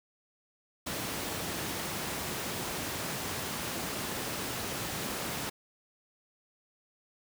pink high-pass noise, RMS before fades -36 dBFS, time 0.86-5.5 s, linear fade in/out 10 ms, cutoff 110 Hz, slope 12 dB/octave, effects none

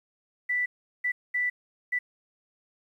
sine tone bursts at uneven times, 1975.5 Hz, B6, in tune, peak -24 dBFS, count 4, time 0.49-0.66 / 1.04-1.12 / 1.34-1.5 / 1.92-1.99 s, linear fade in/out 10 ms, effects 10-bit

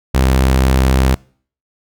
sawtooth tone, 65.41 Hz, C2, in tune, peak -6 dBFS, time 0.14-1.15 s, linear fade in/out 10 ms, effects noise-tail reverb RT60 0.5 s tail -25 dB re dry

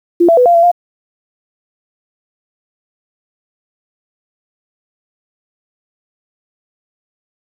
sine tone with pitch steps, 345.1 / 669 / 496.9 / 692 / 677 / 702 Hz, F4 / E5 / B4 / F5 / E5 / F5, -21 / +25 / +11 / -16 / +46 / +9 cents, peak -5 dBFS, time 0.2-0.716 s, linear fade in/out 10 ms, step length 86 ms, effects 7-bit

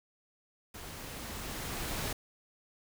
pink noise with level ramp, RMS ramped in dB -46 to -35 dBFS, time 0.74-2.13 s, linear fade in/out 5 ms, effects none

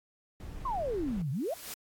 brown noise, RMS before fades -41 dBFS, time 0.4-1.22 s, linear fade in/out 2 ms
sine exponential two-way sweep, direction down then up, 1113 to 125.6 to 736 Hz, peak -30 dBFS, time 0.65-1.54 s, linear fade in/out 5 ms, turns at 1.31 s
white noise with exponential growth, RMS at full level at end -39 dBFS, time 1.05-1.74 s, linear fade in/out 2 ms, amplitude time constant 150 ms
effects AAC 64 kbps

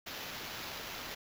blue noise with sample-and-hold, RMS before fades -43 dBFS, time 0.06-1.15 s, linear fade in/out 10 ms, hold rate 8820 Hz, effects none

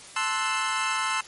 25% pulse chord, F# half-diminished seventh, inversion first, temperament equal with one note detuned, 880 / 1050.7 / 1318.5 / 1480 Hz, A5 / C6 / E6 / F#6, 0 / +7 / 0 / 0 cents, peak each -28 / -25 / -25 / -30 dBFS, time 0.16-1.21 s, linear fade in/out 5 ms, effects white hiss -45 dBFS RMS until 1.27 s + MP3 48 kbps

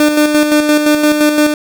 30% pulse tone with tremolo, 299.8 Hz, D4, 36 cents sharp, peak -4 dBFS, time 0-1.54 s, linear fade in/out 2 ms, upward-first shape square, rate 5.8 Hz, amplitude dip 45%, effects none

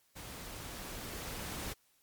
pink noise with level ramp, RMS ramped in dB -47 to -40 dBFS, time 0.15-1.74 s, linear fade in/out 20 ms, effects white hiss -71 dBFS RMS until 2.02 s + MP3 96 kbps

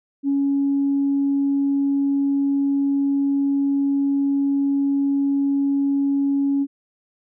sine tone, 278.8 Hz, C#4, 10 cents sharp, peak -16 dBFS, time 0.23-6.67 s, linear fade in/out 50 ms, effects tanh soft clip ceiling -12 dBFS

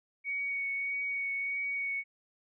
sine tone with vibrato, 2236 Hz, C#7, 14 cents sharp, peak -31 dBFS, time 0.24-2.04 s, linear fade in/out 50 ms, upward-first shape triangle, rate 1.6 Hz, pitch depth 15 cents each way, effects none

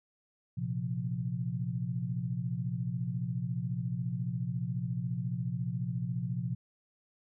sine chord, Bb suspended second, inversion none, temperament equal, 116.54 / 130.81 / 174.61 Hz, Bb2 / C3 / F3, 0 / 0 / 0 cents, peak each -36 / -35 / -36 dBFS, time 0.57-6.55 s, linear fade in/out 10 ms, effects none

